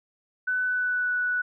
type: tone with pitch glide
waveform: sine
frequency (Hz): 1500 to 1478.5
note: F#6 to F#6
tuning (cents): +23 to -2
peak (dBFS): -23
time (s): 0.47-1.42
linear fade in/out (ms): 10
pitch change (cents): -25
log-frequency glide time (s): 0.65-1.12
effects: none